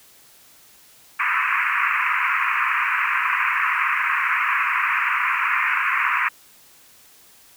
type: band-pass noise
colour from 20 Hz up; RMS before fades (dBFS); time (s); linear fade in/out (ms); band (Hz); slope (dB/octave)
pink; -21; 1.19-6.29; 10; 1000 to 2600; 96
effects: white hiss -51 dBFS RMS until 7.56 s